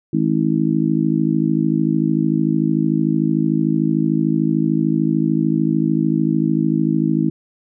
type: harmonic tone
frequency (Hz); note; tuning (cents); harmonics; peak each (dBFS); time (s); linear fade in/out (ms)
53.4; G#1; +49; 3 / 4 / 5 / 6; -20 / -20 / -20 / -20; 0.13-7.3; 5
effects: none